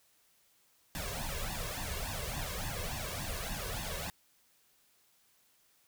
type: noise with flanger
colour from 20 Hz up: pink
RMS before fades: -38 dBFS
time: 0.95-4.1 s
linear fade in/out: 0 ms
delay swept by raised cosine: 1.1 to 1.87 ms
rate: 3.5 Hz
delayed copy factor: +0.9
effects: white hiss -69 dBFS RMS until 5.87 s